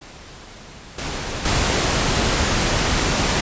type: noise with level steps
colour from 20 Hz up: pink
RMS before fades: -40 / -27 / -19 dBFS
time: 0.01-3.41 s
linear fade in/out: 10 ms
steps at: 0.98 / 1.45 s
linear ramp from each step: 5 ms
effects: resampled to 16000 Hz